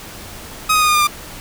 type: tone with pitch steps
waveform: sawtooth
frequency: 1260 / 1246.2 / 1232.6 / 1219.2 / 1205.9 / 1192.7 Hz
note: D#6 / D#6 / D#6 / D#6 / D6 / D6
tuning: +21 / +2 / -17 / -36 / +45 / +26 cents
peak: -8 dBFS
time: 0.69-1.074 s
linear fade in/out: 10 ms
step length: 64 ms
effects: pink hiss -34 dBFS RMS until 1.4 s